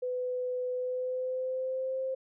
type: tone with pitch glide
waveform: sine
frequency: 501 to 525.6 Hz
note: B4 to C5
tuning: +25 to +8 cents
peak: -30 dBFS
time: 0.02-2.15 s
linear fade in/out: 10 ms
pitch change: +83 cents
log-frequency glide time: 0.73-2 s
effects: none